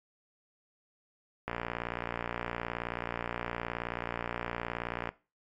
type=click train; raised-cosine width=0.5 ms; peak=-18 dBFS; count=214; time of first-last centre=1.48-5.09 s; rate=59 Hz; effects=noise-tail reverb RT60 0.3 s tail -18 dB re dry + MP3 64 kbps